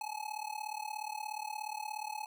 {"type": "tone with amplitude modulation", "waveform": "square", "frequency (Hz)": 853, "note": "G#5", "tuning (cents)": 46, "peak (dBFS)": -35, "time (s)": [0.01, 2.26], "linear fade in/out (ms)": 2, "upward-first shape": "sine", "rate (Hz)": 36.9, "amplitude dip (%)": 90, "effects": []}